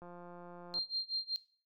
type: click train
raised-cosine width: 1 ms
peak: -38 dBFS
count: 135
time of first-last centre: 0.02-0.786 s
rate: 175 Hz
type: tone with tremolo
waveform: sine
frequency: 4186 Hz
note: C8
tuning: in tune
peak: -31 dBFS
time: 0.74-1.36 s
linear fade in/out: 0 ms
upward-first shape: sine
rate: 5.3 Hz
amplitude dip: 90%
effects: noise-tail reverb RT60 0.4 s tail -17 dB re dry